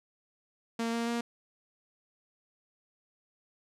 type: tone with pitch steps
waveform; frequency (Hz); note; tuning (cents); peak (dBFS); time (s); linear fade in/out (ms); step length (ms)
sawtooth; 230 / 232.7 / 235.4; A#3 / A#3 / A#3; -23 / -3 / +17; -26; 0.79-1.21; 5; 140
effects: low-pass 9000 Hz 12 dB/octave